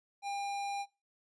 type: tone with hard clipping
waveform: sine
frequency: 802 Hz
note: G5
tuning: 39 cents sharp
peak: -37 dBFS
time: 0.22-0.86 s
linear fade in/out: 50 ms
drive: 18 dB
effects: noise-tail reverb RT60 0.3 s tail -23 dB re dry + resampled to 22050 Hz